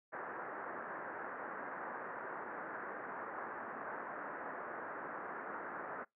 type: low-pass noise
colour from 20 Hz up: white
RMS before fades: -44 dBFS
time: 0.12-6.05 s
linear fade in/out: 20 ms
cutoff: 1700 Hz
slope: 48 dB/octave
effects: noise-tail reverb RT60 0.2 s tail -26 dB re dry + high-pass 300 Hz 12 dB/octave